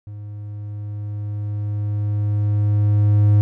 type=tone with level ramp; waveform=triangle; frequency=103.83 Hz; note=G#2; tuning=in tune; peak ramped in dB=-29 to -8 dBFS; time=0.07-3.41 s; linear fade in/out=0 ms; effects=none